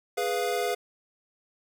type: chord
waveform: square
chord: F diminished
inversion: first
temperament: equal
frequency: 415.3 / 493.9 / 698.5 Hz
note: Ab4 / Cb5 / F5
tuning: 0 / 0 / 0 cents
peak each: -31 dBFS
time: 0.17-0.75 s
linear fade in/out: 10 ms
effects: none